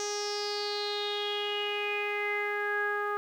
sawtooth tone with low-pass filter sweep, 412.8 Hz, G#4, 10 cents flat, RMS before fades -32 dBFS, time 0-3.17 s, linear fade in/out 0 ms, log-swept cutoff 6100 to 1400 Hz, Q 7.5, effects 10-bit

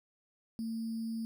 sine tone with sample-and-hold, 225.9 Hz, A3, 46 cents sharp, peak -34 dBFS, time 0.59-1.25 s, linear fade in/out 0 ms, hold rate 4900 Hz, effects none

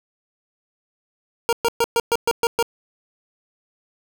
25% pulse tone bursts, 466.5 Hz, A#4, 1 cent sharp, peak -12 dBFS, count 8, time 1.49-2.626 s, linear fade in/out 0 ms, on 37 ms, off 120 ms, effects none

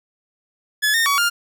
sawtooth tone with pitch steps, 1710 / 1831 / 1130 / 1404 Hz, A6 / A#6 / C#6 / F6, -50 / -32 / +33 / +9 cents, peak -12 dBFS, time 0.82-1.3 s, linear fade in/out 20 ms, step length 120 ms, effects none

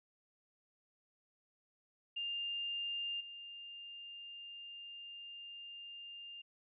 sine tone with level steps, 2803 Hz, F7, 6 cents sharp, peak -37 / -47 dBFS, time 2.16-6.42 s, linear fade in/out 10 ms, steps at 3.2 s, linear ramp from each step 10 ms, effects none

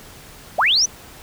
sine linear sweep, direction up, 477 to 6200 Hz, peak -13 dBFS, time 0.58-0.86 s, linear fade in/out 10 ms, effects pink hiss -42 dBFS RMS until 1.22 s

